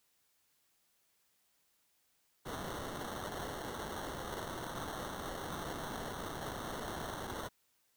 white noise with sample-and-hold, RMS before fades -42 dBFS, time 2.45-7.49 s, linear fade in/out 20 ms, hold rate 2450 Hz, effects white hiss -75 dBFS RMS until 7.96 s

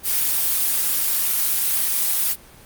blue noise, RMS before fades -20 dBFS, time 0.03-2.36 s, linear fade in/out 50 ms, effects pink hiss -46 dBFS RMS until 2.65 s + Opus 32 kbps

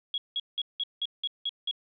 sine tone bursts, 3326 Hz, G#7, 2 cents sharp, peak -27 dBFS, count 8, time 0.14-1.712 s, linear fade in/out 2 ms, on 39 ms, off 180 ms, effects none

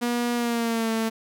sawtooth tone with pitch glide, 240 to 223.9 Hz, B3 to A3, -49 to +30 cents, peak -19 dBFS, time 0.01-1.1 s, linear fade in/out 20 ms, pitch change -121 cents, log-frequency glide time 0.35-0.91 s, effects none

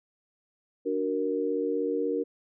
sine chord, D augmented, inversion none, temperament equal, 293.7 / 370 / 466.2 Hz, D4 / F#4 / A#4, 0 / 0 / 0 cents, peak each -31 / -32 / -28 dBFS, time 0.85-2.24 s, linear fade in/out 20 ms, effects none

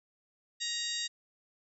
harmonic tone, 941 Hz, A#5, 16 cents sharp, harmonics 2 / 3 / 4 / 5 / 6 / 7 / 8, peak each -42 / -44 / -36 / -40 / -45 / -44 / -41 dBFS, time 0.6-1.08 s, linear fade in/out 20 ms, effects none

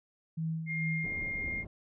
sine tone with tremolo, 161.4 Hz, E3, 36 cents flat, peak -30 dBFS, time 0.37-1.06 s, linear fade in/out 10 ms, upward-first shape sine, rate 2.4 Hz, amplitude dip 55%
sine tone, 2121 Hz, C7, 23 cents sharp, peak -33 dBFS, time 0.66-1.65 s, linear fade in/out 50 ms
pink low-pass noise, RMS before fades -43 dBFS, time 1.04-1.67 s, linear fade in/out 2 ms, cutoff 400 Hz, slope 12 dB/octave
effects none

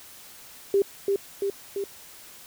sine tone with echo, 396.8 Hz, G4, 21 cents sharp, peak -17 dBFS, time 0.74-0.82 s, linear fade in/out 2 ms, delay 340 ms, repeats 3, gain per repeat -3 dB, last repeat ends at 1.84 s, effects white hiss -47 dBFS RMS until 2.46 s

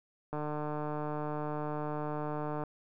click train, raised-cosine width 1 ms, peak -23 dBFS, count 347, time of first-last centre 0.33-2.637 s, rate 150 Hz, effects none

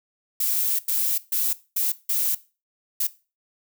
violet noise bursts at uneven times, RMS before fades -23 dBFS, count 6, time 0.4-0.79 / 0.88-1.18 / 1.32-1.53 / 1.76-1.92 / 2.09-2.35 / 3-3.07 s, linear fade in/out 5 ms, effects noise-tail reverb RT60 0.3 s tail -17 dB re dry

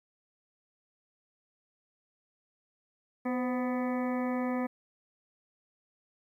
harmonic tone with a mistuned harmonic, 249 Hz, B3, 14 cents sharp, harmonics 1 / 2 / 3 / 4 / 5 / 7 / 8 / 9, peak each -30 / -36 / -40 / -42 / -44 / -47 / -48 / -49 dBFS, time 3.25-4.67 s, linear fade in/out 10 ms, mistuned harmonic 2, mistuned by +50 cents, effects 11-bit

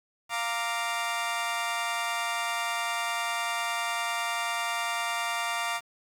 20% pulse chord, Bb major, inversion second, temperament equal with one note detuned, 698.5 / 928 / 1174.7 Hz, F5 / Bb5 / D6, 0 / -8 / 0 cents, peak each -28 dBFS, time 0.29-5.81 s, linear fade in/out 50 ms, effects low-pass 12000 Hz 12 dB/octave + 9-bit

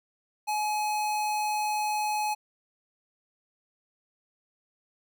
square tone, 846 Hz, G#5, 32 cents sharp, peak -27 dBFS, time 0.47-2.35 s, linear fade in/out 20 ms, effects none

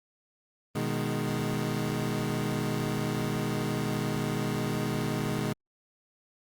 25% pulse chord, G# minor, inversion first, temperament equal, 123.47 / 155.56 / 207.7 Hz, B2 / D#3 / G#3, 0 / 0 / 0 cents, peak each -29 dBFS, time 0.75-5.53 s, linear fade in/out 5 ms, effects Opus 32 kbps

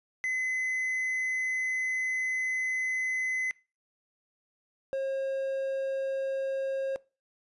triangle tone pair in turn, 2033 / 538.5 Hz, B6 / C5, +50 / +50 cents, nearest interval octave + major seventh, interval 2300 cents, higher first, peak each -26 dBFS, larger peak neither, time 0.24-3.51 / 4.93-6.96 s, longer first, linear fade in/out 0 ms, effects noise-tail reverb RT60 0.3 s tail -22 dB re dry + resampled to 24000 Hz

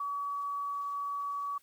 sine tone, 1137 Hz, C#6, 44 cents sharp, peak -32 dBFS, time 0-1.58 s, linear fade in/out 5 ms, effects white hiss -66 dBFS RMS until 1.62 s + Opus 24 kbps

